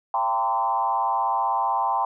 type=tone with frequency modulation; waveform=sine; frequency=908 Hz; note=A#5; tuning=46 cents flat; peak=-20 dBFS; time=0.14-2.05 s; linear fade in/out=2 ms; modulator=115 Hz; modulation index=1.5; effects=none